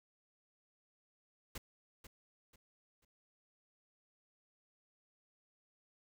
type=noise with echo; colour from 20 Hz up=pink; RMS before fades=-44 dBFS; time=1.55-1.58 s; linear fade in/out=5 ms; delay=490 ms; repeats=3; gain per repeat=-10 dB; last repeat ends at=3.05 s; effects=none